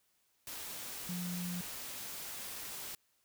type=tone in noise; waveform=sine; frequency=177.4 Hz; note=F3; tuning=27 cents sharp; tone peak=-37 dBFS; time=1.09-1.61 s; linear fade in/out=2 ms; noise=white; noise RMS=-44 dBFS; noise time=0.47-2.95 s; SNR=+4 dB; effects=white hiss -75 dBFS RMS until 3.24 s